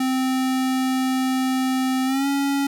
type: tone with pitch glide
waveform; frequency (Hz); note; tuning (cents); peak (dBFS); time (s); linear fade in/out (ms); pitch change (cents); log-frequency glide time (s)
square; 260 to 278.7; C4 to C#4; -11 to +9; -20; 0-2.67; 5; +120; 2.05-2.27
effects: none

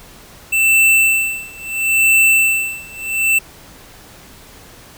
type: tone with tremolo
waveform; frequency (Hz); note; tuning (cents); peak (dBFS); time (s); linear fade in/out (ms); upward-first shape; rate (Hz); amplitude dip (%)
square; 2667; E7; +20; -9; 0.52-3.39; 10; sine; 0.74; 95
effects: pink hiss -41 dBFS RMS until 4.97 s

